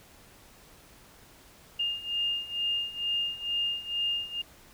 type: beating tone pair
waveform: sine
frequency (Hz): 2820 / 2822.2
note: F7 / F7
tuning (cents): +16 / +17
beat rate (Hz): 2.2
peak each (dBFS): -33 / -30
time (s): 1.79-4.42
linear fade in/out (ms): 10
effects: pink hiss -55 dBFS RMS until 4.73 s